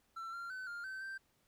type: tone with pitch steps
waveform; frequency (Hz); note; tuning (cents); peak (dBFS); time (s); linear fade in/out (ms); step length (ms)
triangle; 1343 / 1383 / 1517 / 1404 / 1539 / 1566; E6 / F6 / F#6 / F6 / G6 / G6; +32 / -17 / +43 / +9 / -32 / -2; -40; 0.16-1.18; 10; 170
effects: pink hiss -75 dBFS RMS until 1.47 s